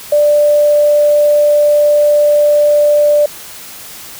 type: tone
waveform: sine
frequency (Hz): 590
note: D5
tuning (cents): +8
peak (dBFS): -6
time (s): 0.12-3.26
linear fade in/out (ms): 5
effects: white hiss -31 dBFS RMS until 4.19 s